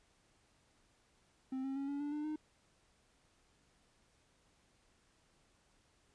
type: tone with pitch steps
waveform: triangle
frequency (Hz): 262.3 / 269.2 / 276.3 / 283.6 / 291 / 298.7 / 306.6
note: C4 / C4 / C#4 / C#4 / D4 / D4 / D#4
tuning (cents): +4 / +49 / -6 / +40 / -16 / +29 / -25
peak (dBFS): -35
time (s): 1.52-2.36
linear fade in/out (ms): 5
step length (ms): 120
effects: pink hiss -72 dBFS RMS until 6.14 s + resampled to 22050 Hz